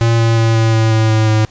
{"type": "tone with pitch steps", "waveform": "square", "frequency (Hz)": [115.5, 114.5, 113.52, 112.54, 111.57, 110.6, 109.65, 108.7], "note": ["A#2", "A#2", "A#2", "A2", "A2", "A2", "A2", "A2"], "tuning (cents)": [-16, -31, -45, 40, 25, 9, -6, -21], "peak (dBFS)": -10, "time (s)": [0.01, 1.45], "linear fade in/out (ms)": 0, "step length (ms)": 180, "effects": ["pink hiss -45 dBFS RMS until 1.5 s", "resampled to 16000 Hz"]}